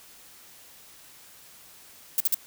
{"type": "noise bursts", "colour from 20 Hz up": "violet", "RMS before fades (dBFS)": -22, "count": 3, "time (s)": [2.18, 2.345], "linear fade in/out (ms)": 2, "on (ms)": 23, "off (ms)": 48, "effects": ["white hiss -51 dBFS RMS until 2.46 s"]}